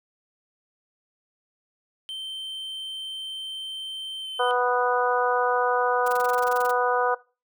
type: tone with pitch glide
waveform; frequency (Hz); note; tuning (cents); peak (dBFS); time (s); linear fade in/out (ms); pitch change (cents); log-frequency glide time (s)
triangle; 3112 to 3080; G7 to G7; -13 to -31; -30; 2.09-4.51; 0; -18; 4.22-4.27
type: harmonic tone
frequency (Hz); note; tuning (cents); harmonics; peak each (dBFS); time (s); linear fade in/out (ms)
246.9; B3; 0; 2 / 3 / 4 / 5 / 6; -24 / -26 / -27 / -28 / -29; 4.39-7.15; 10
type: noise bursts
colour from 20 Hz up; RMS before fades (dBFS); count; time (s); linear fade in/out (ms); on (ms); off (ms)
white; -37; 15; 6.06-6.712; 5; 22; 23
effects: noise-tail reverb RT60 0.3 s tail -20 dB re dry